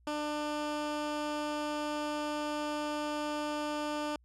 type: tone with low-pass filter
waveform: 15% pulse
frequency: 298.5 Hz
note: D4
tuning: 28 cents sharp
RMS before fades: -35 dBFS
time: 0.07-4.16 s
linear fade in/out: 2 ms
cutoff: 8300 Hz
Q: 0.55
effects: added 60 Hz sine -61 dBFS peak until 4.24 s